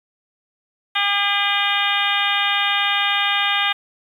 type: harmonic tone with a mistuned harmonic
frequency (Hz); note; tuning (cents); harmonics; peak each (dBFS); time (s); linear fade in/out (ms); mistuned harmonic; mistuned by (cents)
403.3; G4; +49; 2 / 3 / 4 / 5 / 6 / 7 / 8 / 9; -25 / -25 / -25 / -25 / -25 / -25 / -25 / -25; 0.95-3.73; 10; 7; +46
effects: 8-bit